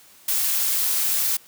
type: noise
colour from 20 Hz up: blue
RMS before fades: -22 dBFS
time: 0.28-1.37 s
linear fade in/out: 5 ms
effects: white hiss -51 dBFS RMS until 1.47 s + high-pass 80 Hz 12 dB/octave